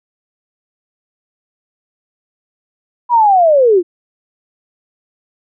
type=linear sweep; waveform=sine; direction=down; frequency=987.8 to 329.4 Hz; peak=-6 dBFS; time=3.09-3.83 s; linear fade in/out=50 ms; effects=none